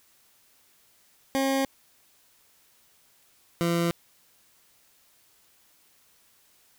20% pulse tone pair in turn, 270 / 170.09 Hz, C#4 / F3, -45 / -45 cents, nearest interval minor sixth, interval 800 cents, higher first, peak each -18 dBFS, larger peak neither, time 1.35-1.65 / 3.61-3.91 s, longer neither, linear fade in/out 0 ms, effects white hiss -62 dBFS RMS until 6.78 s

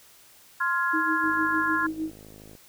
sine chord, F minor, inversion second, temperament just, 1047.7 / 1396.9 / 1676.3 Hz, C6 / F6 / Ab6, +2 / 0 / +16 cents, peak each -27 dBFS, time 0.6-1.87 s, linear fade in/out 10 ms
sine tone with tremolo, 316.6 Hz, D#4, 30 cents sharp, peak -25 dBFS, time 0.93-2.11 s, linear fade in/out 10 ms, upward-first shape sine, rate 6.6 Hz, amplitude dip 75%
click train, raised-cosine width 2 ms, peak -34 dBFS, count 70, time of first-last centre 1.24-2.552 s, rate 52.6 Hz
effects white hiss -54 dBFS RMS until 2.68 s

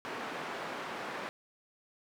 white band-pass noise, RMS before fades -40 dBFS, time 0.05-1.29 s, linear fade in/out 0 ms, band 230 to 1500 Hz, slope 12 dB/octave, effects none

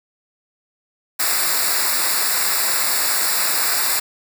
white noise with comb filter, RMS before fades -19 dBFS, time 1.19-4 s, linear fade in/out 10 ms, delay 0.32 ms, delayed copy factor -0.9, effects none

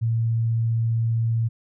sine tone, 114.4 Hz, A#2, 32 cents flat, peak -19 dBFS, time 0.01-1.49 s, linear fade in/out 20 ms, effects none

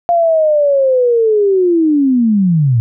sine linear sweep, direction down, 698 to 110 Hz, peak -8 dBFS, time 0.09-2.8 s, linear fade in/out 0 ms, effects none

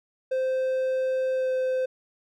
triangle tone with pitch glide, 520 to 516.1 Hz, C5 to C5, -11 to -24 cents, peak -21 dBFS, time 0.31-1.86 s, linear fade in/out 10 ms, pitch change -13 cents, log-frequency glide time 1.34-1.51 s, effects none

